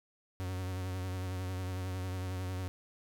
45% pulse tone with vibrato, 92.5 Hz, F#2, in tune, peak -35 dBFS, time 0.4-2.68 s, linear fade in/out 0 ms, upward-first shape triangle, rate 11 Hz, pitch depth 47 cents each way, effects none

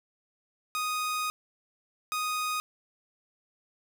sawtooth tone bursts at uneven times, 1244.5 Hz, D#6, in tune, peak -25 dBFS, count 2, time 0.75-1.3 / 2.12-2.6 s, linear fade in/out 0 ms, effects none

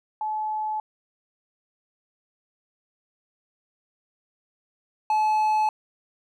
sine / triangle tone pair in turn, 860 / 860 Hz, A5 / A5, -40 / -40 cents, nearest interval unison, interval 0 cents, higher neither, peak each -25 / -17 dBFS, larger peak second, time 0.21-0.8 / 5.1-5.69 s, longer neither, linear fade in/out 2 ms, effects none

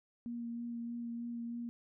sine tone with vibrato, 235.5 Hz, A#3, 18 cents sharp, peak -38 dBFS, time 0.26-1.69 s, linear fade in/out 0 ms, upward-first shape sine, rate 3.2 Hz, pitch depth 14 cents each way, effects none

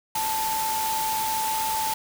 sine tone in noise, 880 Hz, A5, in tune, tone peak -25 dBFS, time 0.15-1.94 s, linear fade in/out 5 ms, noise white, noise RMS -30 dBFS, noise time 0.15-1.94 s, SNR +2 dB, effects none

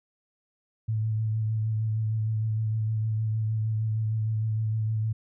sine tone with vibrato, 109.6 Hz, A2, 6 cents flat, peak -24 dBFS, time 0.88-5.13 s, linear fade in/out 10 ms, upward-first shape sine, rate 6.5 Hz, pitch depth 23 cents each way, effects none

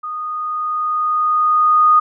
sine tone with level ramp, 1235 Hz, D#6, 13 cents flat, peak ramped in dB -23 to -7 dBFS, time 0.03-2 s, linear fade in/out 10 ms, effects none

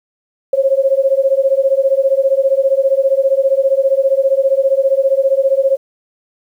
sine beating tone pair, 533 / 548 Hz, C5 / C#5, +32 / -20 cents, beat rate 15 Hz, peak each -13 dBFS, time 0.53-5.77 s, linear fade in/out 5 ms, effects 8-bit

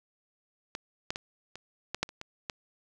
clicks, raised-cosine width 0.2 ms, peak -18 / -14 / -18 / -25 / -15 / -10 / -29 / -22 / -16 dBFS, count 9, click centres 0.751 / 1.105 / 1.159 / 1.556 / 1.946 / 2.03 / 2.091 / 2.214 / 2.498 s, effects none

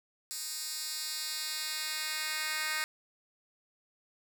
10% pulse tone with high-pass filter sweep, 310 Hz, D#4, 6 cents flat, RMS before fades -36 dBFS, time 0.31-2.84 s, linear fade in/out 0 ms, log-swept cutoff 6200 to 2000 Hz, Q 1.2, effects none

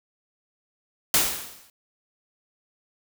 white noise with exponential decay, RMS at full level -17 dBFS, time 1.14-1.7 s, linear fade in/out 2 ms, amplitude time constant 120 ms, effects none

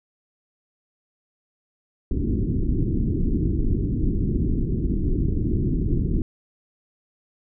pink low-pass noise, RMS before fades -22 dBFS, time 2.11-6.22 s, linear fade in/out 2 ms, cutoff 360 Hz, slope 48 dB/octave, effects none

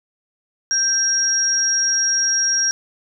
sine tone pair together, 1577 / 5620 Hz, G6 / F8, +10 / +10 cents, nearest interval octave + minor seventh, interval 2200 cents, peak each -23 / -16 dBFS, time 0.71-2.71 s, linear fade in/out 0 ms, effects none

